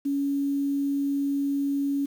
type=tone with quantisation; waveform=sine; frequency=280.4 Hz; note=C#4; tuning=20 cents sharp; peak=-23 dBFS; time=0.05-2.06 s; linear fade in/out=10 ms; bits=8; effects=none